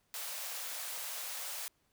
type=high-pass noise; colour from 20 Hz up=white; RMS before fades=-41 dBFS; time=0.14-1.68 s; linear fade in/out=0 ms; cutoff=480 Hz; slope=96 dB/octave; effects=pink hiss -75 dBFS RMS until 1.92 s